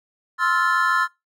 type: chord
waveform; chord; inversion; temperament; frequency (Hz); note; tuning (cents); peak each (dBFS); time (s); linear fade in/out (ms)
triangle; F major seventh; second; just; 1047.7 / 1309.6 / 1396.9 / 1746.1; C6 / E6 / F6 / A6; +2 / -12 / 0 / -14; -21; 0.38-1.08; 50
effects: noise-tail reverb RT60 0.2 s tail -21 dB re dry